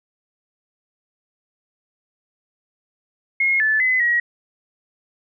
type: tone with pitch steps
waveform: sine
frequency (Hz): 2155 / 1743 / 2026 / 1905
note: C#7 / A6 / B6 / A#6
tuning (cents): -49 / -17 / +44 / +37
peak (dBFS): -15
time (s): 3.4-4.2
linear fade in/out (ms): 5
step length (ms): 200
effects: none